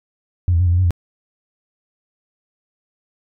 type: tone with pitch steps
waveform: sine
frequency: 89 / 83.8 / 91.1 / 86.2 / 88.1 / 92.8 / 86.4 Hz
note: F2 / E2 / F#2 / F2 / F2 / F#2 / F2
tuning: +33 / +29 / -26 / -22 / +16 / +6 / -18 cents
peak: -11 dBFS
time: 0.48-0.907 s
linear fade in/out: 0 ms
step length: 61 ms
effects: tanh soft clip ceiling -7 dBFS